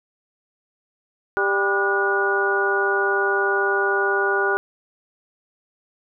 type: harmonic tone with a mistuned harmonic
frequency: 197.8 Hz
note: G3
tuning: 16 cents sharp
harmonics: 2 / 3 / 4 / 5 / 6 / 7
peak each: -22 / -31 / -27 / -30 / -29 / -21 dBFS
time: 1.37-4.57 s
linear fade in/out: 0 ms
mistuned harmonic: 7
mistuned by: +81 cents
effects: none